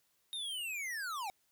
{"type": "linear sweep", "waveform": "square", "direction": "down", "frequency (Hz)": [3729, 740], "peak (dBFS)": -38, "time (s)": [0.33, 1.3], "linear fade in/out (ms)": 0, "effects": ["white hiss -75 dBFS RMS until 1.51 s"]}